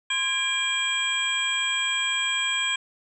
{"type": "tone cluster", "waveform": "sine", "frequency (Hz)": [1046, 1639, 2379, 3247, 7790], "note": ["C6", "G#6", "D7", "G#7", "B8"], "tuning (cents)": [-1, -23, 22, -40, -25], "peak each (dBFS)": [-34, -30, -27, -26, -33], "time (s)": [0.1, 2.76], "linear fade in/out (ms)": 5, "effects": ["tanh soft clip ceiling -12 dBFS"]}